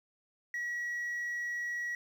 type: tone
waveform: sine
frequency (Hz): 1921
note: B6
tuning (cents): -48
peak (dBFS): -31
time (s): 0.54-1.95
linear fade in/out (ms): 2
effects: tanh soft clip ceiling -32 dBFS + 10-bit